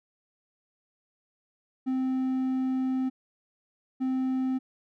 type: tone pair in turn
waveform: triangle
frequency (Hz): 260.2 / 260.2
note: C4 / C4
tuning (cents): -9 / -9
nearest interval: unison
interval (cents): 0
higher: neither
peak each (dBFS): -23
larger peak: neither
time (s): 1.86-3.1 / 4-4.59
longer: first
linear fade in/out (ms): 20
effects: none